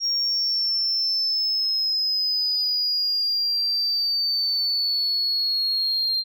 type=exponential sweep; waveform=sine; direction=down; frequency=5588 to 4175 Hz; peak=-19 dBFS; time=0-6.24 s; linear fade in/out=50 ms; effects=tanh soft clip ceiling -17 dBFS